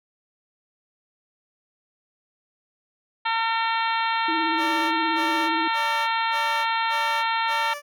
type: harmonic tone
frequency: 453.9 Hz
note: A#4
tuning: 46 cents flat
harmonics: 2 / 3 / 4 / 5 / 6 / 7 / 8 / 9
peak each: -24 / -28 / -30 / -32 / -34 / -35 / -36 / -37 dBFS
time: 3.25-7.74 s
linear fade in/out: 10 ms
type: tone with vibrato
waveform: sine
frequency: 323.9 Hz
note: E4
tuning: 30 cents flat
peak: -27 dBFS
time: 4.28-5.68 s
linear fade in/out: 5 ms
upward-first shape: triangle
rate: 17 Hz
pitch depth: 54 cents each way
type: tone bursts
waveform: 15% pulse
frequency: 582 Hz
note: D5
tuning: 16 cents flat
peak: -26 dBFS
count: 6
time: 4.57-7.82 s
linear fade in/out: 50 ms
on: 350 ms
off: 230 ms
effects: none